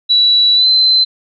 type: tone with pitch glide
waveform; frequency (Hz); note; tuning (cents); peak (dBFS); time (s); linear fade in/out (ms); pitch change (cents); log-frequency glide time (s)
sine; 3933 to 4069; B7 to C8; -8 to -49; -7; 0.09-1.05; 20; +59; 0.55-0.67
effects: none